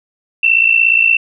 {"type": "tone pair together", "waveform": "sine", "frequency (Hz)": [2659, 2716], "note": ["E7", "F7"], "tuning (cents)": [14, -49], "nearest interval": "unison", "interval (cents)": 37, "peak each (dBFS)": -11, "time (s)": [0.43, 1.17], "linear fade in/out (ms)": 5, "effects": []}